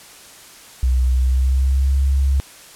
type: tone with pitch glide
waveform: sine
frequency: 63.3 to 68.24 Hz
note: B1 to C#2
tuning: +43 to -27 cents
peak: -13 dBFS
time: 0.83-2.4 s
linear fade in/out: 0 ms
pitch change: +130 cents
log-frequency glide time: 1.1-1.96 s
effects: white hiss -42 dBFS RMS until 2.75 s + low-pass 11000 Hz 12 dB/octave